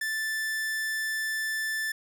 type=tone; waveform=45% pulse; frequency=1760 Hz; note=A6; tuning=in tune; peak=-28 dBFS; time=0.01-1.92 s; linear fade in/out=5 ms; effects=none